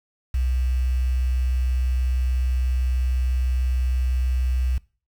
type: tone with quantisation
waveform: sine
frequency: 63.1 Hz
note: B1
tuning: 38 cents sharp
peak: -19 dBFS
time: 0.34-4.78 s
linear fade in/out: 5 ms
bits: 7
effects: noise-tail reverb RT60 0.4 s tail -23 dB re dry